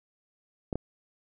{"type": "clicks", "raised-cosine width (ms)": 2, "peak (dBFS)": -17, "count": 2, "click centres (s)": [0.728, 0.756], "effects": []}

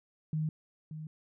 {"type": "tone with echo", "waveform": "sine", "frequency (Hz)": 155.56, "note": "D#3", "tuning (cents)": 0, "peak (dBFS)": -29, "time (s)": [0.33, 0.49], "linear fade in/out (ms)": 2, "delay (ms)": 580, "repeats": 1, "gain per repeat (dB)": -10, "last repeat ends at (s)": 1.07, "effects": []}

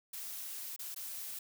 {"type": "noise with dropouts", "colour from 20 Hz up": "blue", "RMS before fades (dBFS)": -43, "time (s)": [0.13, 1.39], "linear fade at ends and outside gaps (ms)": 5, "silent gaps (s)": [[0.763, 0.791], [0.946, 0.961]], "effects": []}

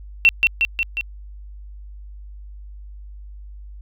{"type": "tone with echo", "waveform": "sine", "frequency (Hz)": 2710, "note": "E7", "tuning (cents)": 47, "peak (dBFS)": -8, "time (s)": [0.25, 0.29], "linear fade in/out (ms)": 0, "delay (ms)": 180, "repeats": 4, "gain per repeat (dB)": -3, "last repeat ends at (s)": 1.01, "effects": ["added 50 Hz sine -35 dBFS peak until 3.81 s"]}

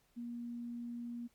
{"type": "tone", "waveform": "sine", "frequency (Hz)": 237.8, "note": "A#3", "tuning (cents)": 35, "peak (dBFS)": -40, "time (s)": [0.16, 1.28], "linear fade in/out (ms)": 20, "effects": ["pink hiss -73 dBFS RMS until 1.34 s", "MP3 96 kbps"]}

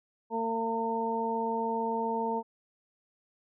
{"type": "harmonic tone", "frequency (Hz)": 227.2, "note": "A#3", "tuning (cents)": -44, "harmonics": [1, 2, 3, 4], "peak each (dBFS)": [-35, -33, -39, -31], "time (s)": [0.3, 2.43], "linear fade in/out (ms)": 50, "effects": []}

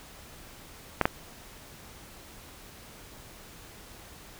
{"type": "clicks", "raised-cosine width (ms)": 0.5, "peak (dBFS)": -6, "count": 2, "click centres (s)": [1.013, 1.055], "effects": ["pink hiss -49 dBFS RMS until 4.39 s"]}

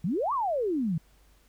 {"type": "exponential two-way sweep", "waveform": "sine", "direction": "up then down", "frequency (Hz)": [150.1, 1181, 150.1], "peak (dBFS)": -25, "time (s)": [0.04, 0.98], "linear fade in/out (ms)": 5, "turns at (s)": 0.33, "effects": ["added 50 Hz sine -59 dBFS peak until 1.48 s", "pink hiss -64 dBFS RMS until 1.48 s"]}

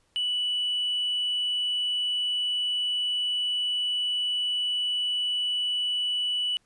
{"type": "tone with hard clipping", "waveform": "triangle", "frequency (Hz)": 2960, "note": "F#7", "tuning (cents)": 0, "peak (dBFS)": -25, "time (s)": [0.16, 6.57], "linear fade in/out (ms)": 0, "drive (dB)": 4, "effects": ["pink hiss -68 dBFS RMS until 6.65 s", "resampled to 24000 Hz"]}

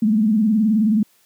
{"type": "tone with vibrato", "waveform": "sine", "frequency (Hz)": 215.4, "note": "A3", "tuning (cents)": -37, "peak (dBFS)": -13, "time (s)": [0.02, 1.03], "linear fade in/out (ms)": 5, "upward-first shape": "sine", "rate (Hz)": 19, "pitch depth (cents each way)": 110, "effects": ["white hiss -58 dBFS RMS until 1.25 s", "high-pass 100 Hz 12 dB/octave"]}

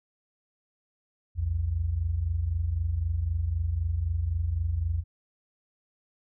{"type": "tone pair together", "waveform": "sine", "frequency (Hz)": [61.11, 85], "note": ["B1", "F2"], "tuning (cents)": [-18, -46], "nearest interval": "tritone", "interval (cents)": 572, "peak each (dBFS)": [-31, -26], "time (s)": [1.35, 5.04], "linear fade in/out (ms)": 50, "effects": []}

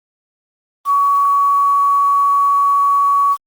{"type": "tone with quantisation", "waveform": "sine", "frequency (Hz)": 1127, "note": "C#6", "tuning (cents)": 28, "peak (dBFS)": -10, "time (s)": [0.85, 3.37], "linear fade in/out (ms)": 50, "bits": 6, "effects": ["Opus 24 kbps"]}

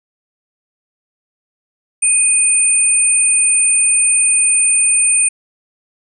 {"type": "tone pair together", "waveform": "sine", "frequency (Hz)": [2489, 8981], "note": ["D#7", "C#9"], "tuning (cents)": [0, 22], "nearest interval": "octave + minor seventh", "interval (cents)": 2222, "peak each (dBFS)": [-19, -10], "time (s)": [2.02, 5.29], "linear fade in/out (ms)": 10, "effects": []}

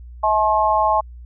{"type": "harmonic tone", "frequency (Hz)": 214.4, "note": "A3", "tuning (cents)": -45, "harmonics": [3, 4, 5], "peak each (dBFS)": [-20, -17, -19], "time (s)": [0.23, 1.01], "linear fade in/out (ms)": 10, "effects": ["added 60 Hz sine -35 dBFS peak until 1.25 s"]}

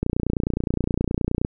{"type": "click train", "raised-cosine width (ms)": 3, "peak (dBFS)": -9, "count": 43, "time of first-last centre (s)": [0.03, 1.449], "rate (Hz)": 29.6, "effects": []}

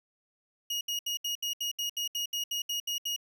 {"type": "tone bursts", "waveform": "30% pulse", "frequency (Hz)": 2876, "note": "F#7", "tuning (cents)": -50, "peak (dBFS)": -27, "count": 14, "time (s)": [0.7, 3.163], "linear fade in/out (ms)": 5, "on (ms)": 110, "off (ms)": 71, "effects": []}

